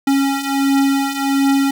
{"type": "beating tone pair", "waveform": "square", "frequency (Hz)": [274, 275.4], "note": ["C#4", "C#4"], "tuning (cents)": [-20, -11], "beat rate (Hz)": 1.4, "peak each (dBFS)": [-20, -16], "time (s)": [0.07, 1.71], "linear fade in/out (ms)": 5, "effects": []}